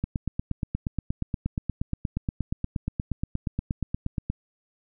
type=click train; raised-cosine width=5 ms; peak=-14 dBFS; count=37; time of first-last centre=0.04-4.3 s; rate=8.45 Hz; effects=none